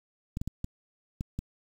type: clicks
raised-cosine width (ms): 5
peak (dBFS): -20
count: 6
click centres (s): 0.371 / 0.415 / 0.476 / 0.644 / 1.209 / 1.39
effects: 8-bit